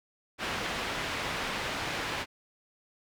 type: low-pass noise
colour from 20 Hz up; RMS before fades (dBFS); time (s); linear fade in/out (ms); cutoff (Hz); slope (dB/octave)
white; -34; 0.38-2.26; 50; 2600; 12
effects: none